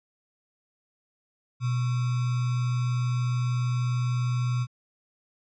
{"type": "tone with sample-and-hold", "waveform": "sine", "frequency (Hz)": 123.4, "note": "B2", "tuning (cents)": -1, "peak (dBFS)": -23, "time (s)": [1.6, 4.67], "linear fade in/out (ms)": 50, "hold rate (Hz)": 1225, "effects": ["resampled to 16000 Hz"]}